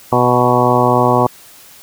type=harmonic tone with a mistuned harmonic; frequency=123.47 Hz; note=B2; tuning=in tune; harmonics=1 / 2 / 3 / 4 / 5 / 6 / 7 / 8 / 9; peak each=-18 / -18 / -18 / -18 / -18 / -18 / -18 / -18 / -18 dBFS; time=0.12-1.27 s; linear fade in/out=5 ms; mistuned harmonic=8; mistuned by=-17 cents; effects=white hiss -41 dBFS RMS until 1.82 s